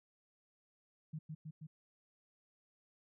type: tone with echo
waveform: sine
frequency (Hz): 155.56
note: D#3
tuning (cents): 0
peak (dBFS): -40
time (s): 1.13-1.19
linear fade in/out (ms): 10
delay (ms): 160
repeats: 3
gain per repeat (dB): -2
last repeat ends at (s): 1.67
effects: none